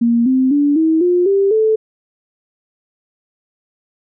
sine tone with pitch steps, 234.5 / 260.2 / 288.7 / 320.3 / 355.4 / 394.4 / 437.6 Hz, A#3 / C4 / D4 / E4 / F4 / G4 / A4, +11 / -9 / -30 / -50 / +30 / +11 / -9 cents, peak -10 dBFS, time 0.01-1.76 s, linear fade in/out 10 ms, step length 250 ms, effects none

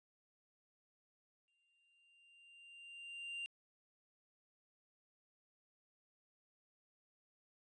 triangle tone with exponential growth, 2784 Hz, F7, 6 cents flat, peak -39 dBFS, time 1.48-3.46 s, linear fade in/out 0 ms, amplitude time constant 430 ms, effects resampled to 22050 Hz

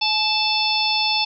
harmonic tone with a mistuned harmonic, 880 Hz, A5, in tune, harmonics 1 / 3 / 4 / 5 / 6, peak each -24 / -24 / -24 / -24 / -24 dBFS, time 0.01-1.25 s, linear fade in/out 10 ms, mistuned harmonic 1, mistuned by -42 cents, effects none

